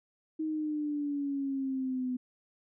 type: exponential sweep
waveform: sine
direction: down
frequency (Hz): 315.8 to 250.1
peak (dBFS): -30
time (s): 0.39-2.17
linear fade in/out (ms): 10
effects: none